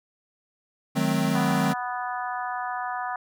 square chord, D# diminished seventh, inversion none, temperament equal with one note detuned, 155.56 / 185 / 215.3 / 261.6 Hz, D#3 / F#3 / A3 / C4, 0 / 0 / -37 / 0 cents, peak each -28 dBFS, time 0.95-1.74 s, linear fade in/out 20 ms
harmonic tone, 246.9 Hz, B3, in tune, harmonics 3 / 4 / 5 / 6 / 7, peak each -31 / -33 / -35 / -37 / -38 dBFS, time 1.35-3.16 s, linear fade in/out 2 ms
effects none

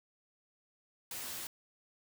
white noise with comb filter, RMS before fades -42 dBFS, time 1.11-1.47 s, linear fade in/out 2 ms, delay 12 ms, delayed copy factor +0.65, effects none

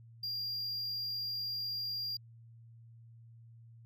triangle tone, 4784 Hz, D8, 31 cents sharp, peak -34 dBFS, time 0.23-2.17 s, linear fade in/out 5 ms, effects added 115 Hz sine -53 dBFS peak until 3.85 s

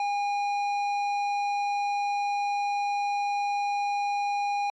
triangle tone with tanh clipping, 813 Hz, G#5, 37 cents flat, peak -27 dBFS, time 0-4.7 s, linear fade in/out 2 ms, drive 15 dB, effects AAC 64 kbps

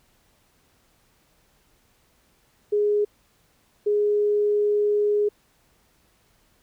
sine tone bursts at uneven times, 415.3 Hz, G#4, in tune, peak -18 dBFS, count 2, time 2.72-3.05 / 3.86-5.29 s, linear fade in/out 10 ms, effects pink hiss -63 dBFS RMS until 6.62 s

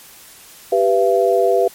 sine chord, E minor, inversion first, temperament equal with one note detuned, 392 / 493.9 / 676.6 Hz, G4 / B4 / E5, 0 / 0 / +45 cents, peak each -16 dBFS, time 0.72-1.68 s, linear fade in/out 5 ms, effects white hiss -42 dBFS RMS until 1.74 s + MP3 64 kbps

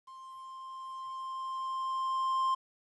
triangle tone with level ramp, 1052 Hz, C6, 9 cents sharp, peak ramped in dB -45 to -24 dBFS, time 0.07-2.55 s, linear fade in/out 10 ms, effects resampled to 22050 Hz + 11-bit

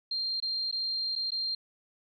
sine tone with dropouts, 4186 Hz, C8, in tune, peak -29 dBFS, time 0.11-1.55 s, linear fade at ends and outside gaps 5 ms, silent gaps 0.402-0.424 / 0.714-0.725 / 1.154-1.16 / 1.306-1.318 s, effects none

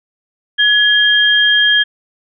sine tone pair together, 1689 / 3210 Hz, G#6 / G7, +29 / +40 cents, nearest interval major seventh, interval 1111 cents, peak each -11 dBFS, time 0.58-1.84 s, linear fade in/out 20 ms, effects none

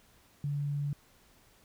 sine tone, 143.9 Hz, D3, 35 cents flat, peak -30 dBFS, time 0.44-0.93 s, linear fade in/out 2 ms, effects pink hiss -63 dBFS RMS until 1.64 s

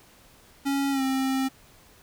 square tone with pitch glide, 277.2 to 265.4 Hz, C#4 to C4, 0 to +25 cents, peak -24 dBFS, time 0.65-1.49 s, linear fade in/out 20 ms, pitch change -75 cents, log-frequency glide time 0.91-1.02 s, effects pink hiss -55 dBFS RMS until 2.02 s

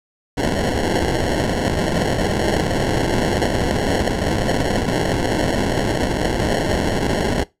blue noise with sample-and-hold, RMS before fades -19 dBFS, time 0.37-7.44 s, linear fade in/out 10 ms, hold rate 1225 Hz, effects noise-tail reverb RT60 0.2 s tail -20 dB re dry + low-pass 9000 Hz 12 dB/octave

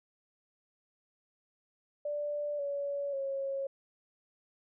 sine tone with pitch steps, 587 / 566.3 / 546.4 Hz, D5 / C#5 / C#5, -1 / +37 / -25 cents, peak -32 dBFS, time 2.05-3.67 s, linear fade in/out 5 ms, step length 540 ms, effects none

